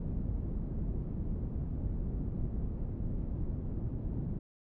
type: low-pass noise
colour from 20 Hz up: pink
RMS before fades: -35 dBFS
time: 0-4.39 s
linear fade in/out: 5 ms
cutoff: 210 Hz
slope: 12 dB/octave
effects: none